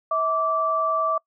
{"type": "tone pair together", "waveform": "sine", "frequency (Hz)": [646.1, 1164], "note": ["E5", "D6"], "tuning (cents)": [-35, -16], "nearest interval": "minor seventh", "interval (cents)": 1019, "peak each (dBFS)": [-25, -21], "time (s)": [0.11, 1.18], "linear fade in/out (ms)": 5, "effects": ["noise-tail reverb RT60 0.1 s tail -25 dB re dry"]}